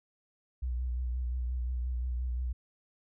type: tone with vibrato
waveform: sine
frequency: 61.74 Hz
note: B1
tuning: in tune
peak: -30 dBFS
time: 0.62-2.53 s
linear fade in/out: 10 ms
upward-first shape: sine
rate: 5.7 Hz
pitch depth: 44 cents each way
effects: none